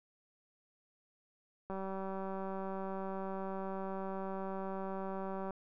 click train, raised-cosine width 1 ms, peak -28 dBFS, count 732, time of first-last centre 1.7-5.507 s, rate 192 Hz, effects none

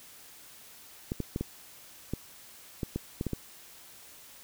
clicks, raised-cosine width 3 ms, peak -18 dBFS, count 10, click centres 1.119 / 1.203 / 1.361 / 1.41 / 2.136 / 2.832 / 2.96 / 3.211 / 3.267 / 3.333 s, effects white hiss -52 dBFS RMS until 4.43 s

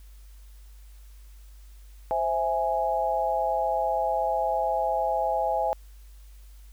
sine chord, C augmented, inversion none, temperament equal, 523.3 / 659.3 / 830.6 Hz, C5 / E5 / G#5, 0 / 0 / 0 cents, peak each -30 / -27 / -26 dBFS, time 2.11-5.73 s, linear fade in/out 0 ms, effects added 50 Hz sine -45 dBFS peak until 6.72 s + white hiss -61 dBFS RMS until 6.72 s

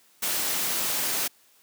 white noise, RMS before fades -27 dBFS, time 0.22-1.28 s, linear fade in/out 10 ms, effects white hiss -60 dBFS RMS until 1.62 s + high-pass 150 Hz 12 dB/octave

